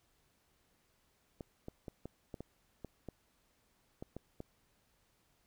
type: clicks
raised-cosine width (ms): 2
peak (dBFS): -30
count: 11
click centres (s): 1.408 / 1.684 / 1.882 / 2.056 / 2.342 / 2.406 / 2.847 / 3.087 / 4.025 / 4.166 / 4.404
effects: pink hiss -74 dBFS RMS until 5.46 s